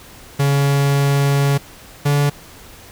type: tone pair in turn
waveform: 45% pulse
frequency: 140.4 / 143.93 Hz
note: C#3 / D3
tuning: +22 / -35 cents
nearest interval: unison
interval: 43 cents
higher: second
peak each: -13 dBFS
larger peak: neither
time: 0.39-1.58 / 2.05-2.3 s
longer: first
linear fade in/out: 10 ms
effects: pink hiss -41 dBFS RMS until 2.91 s